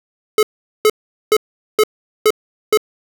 square tone bursts, 428.9 Hz, A4, 44 cents flat, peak -9 dBFS, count 6, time 0.38-2.774 s, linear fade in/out 2 ms, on 49 ms, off 420 ms, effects none

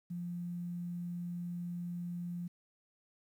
sine tone with quantisation, 174.61 Hz, F3, in tune, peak -37 dBFS, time 0.1-2.48 s, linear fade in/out 10 ms, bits 11, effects none

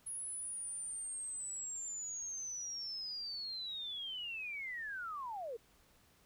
sine linear sweep, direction down, 10520 to 430 Hz, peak -40 dBFS, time 0.06-5.57 s, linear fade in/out 10 ms, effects pink hiss -68 dBFS RMS until 6.25 s

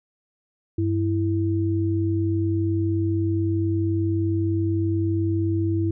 sine tone pair together, 98 / 329.6 Hz, G2 / E4, 0 / 0 cents, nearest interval octave + major sixth, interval 2100 cents, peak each -22 / -23 dBFS, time 0.78-5.91 s, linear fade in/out 5 ms, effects none

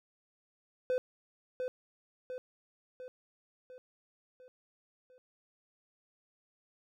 triangle tone with echo, 507 Hz, B4, 45 cents sharp, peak -26 dBFS, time 0.9-0.98 s, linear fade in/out 0 ms, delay 700 ms, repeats 6, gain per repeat -5 dB, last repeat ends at 5.18 s, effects none

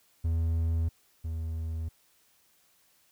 triangle tone pair in turn, 82.1 / 80.88 Hz, E2 / E2, -6 / -32 cents, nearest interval unison, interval 26 cents, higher first, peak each -23 / -29 dBFS, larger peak first, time 0.24-0.89 / 1.24-1.89 s, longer neither, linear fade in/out 10 ms, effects white hiss -66 dBFS RMS until 3.11 s

